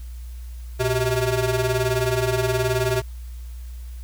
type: ring-modulated tone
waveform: 25% pulse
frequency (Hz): 255.1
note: C4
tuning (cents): -44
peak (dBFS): -13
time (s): 0.79-3.02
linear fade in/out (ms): 20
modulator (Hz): 137
effects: added 60 Hz sine -32 dBFS peak until 4.03 s + white hiss -53 dBFS RMS until 4.03 s